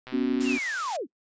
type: click train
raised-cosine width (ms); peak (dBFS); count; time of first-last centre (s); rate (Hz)
0.3; -25; 67; 0.07-0.586; 128
type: chord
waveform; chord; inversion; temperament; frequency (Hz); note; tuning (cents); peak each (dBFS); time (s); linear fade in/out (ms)
sine; B suspended second; none; just; 246.9 / 277.8 / 370.4; B3 / C#4 / F#4; 0 / +4 / +2; -26 / -26 / -31; 0.12-0.58; 20
type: high-pass noise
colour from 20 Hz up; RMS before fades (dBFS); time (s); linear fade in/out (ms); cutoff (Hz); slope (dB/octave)
white; -36; 0.4-0.97; 10; 820; 12
type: linear sweep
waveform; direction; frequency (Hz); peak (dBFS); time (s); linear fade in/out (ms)
sine; down; 2900 to 209.8; -28; 0.44-1.07; 50
effects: noise-tail reverb RT60 0.1 s tail -24 dB re dry + resampled to 16000 Hz